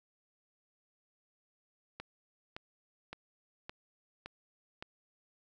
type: click train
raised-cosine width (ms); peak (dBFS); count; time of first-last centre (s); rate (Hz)
0.3; -26; 6; 2-4.825; 1.77
effects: none